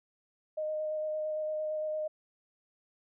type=tone with vibrato; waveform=sine; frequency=617 Hz; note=D#5; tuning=15 cents flat; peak=-31 dBFS; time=0.57-2.08 s; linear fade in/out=10 ms; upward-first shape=square; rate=8.8 Hz; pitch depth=9 cents each way; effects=none